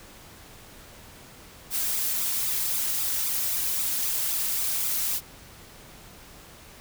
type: noise with flanger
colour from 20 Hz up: blue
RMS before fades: -27 dBFS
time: 1.7-5.21 s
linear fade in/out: 50 ms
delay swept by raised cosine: 0.81 to 3.21 ms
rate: 3.8 Hz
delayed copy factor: +0.7
effects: pink hiss -48 dBFS RMS until 6.8 s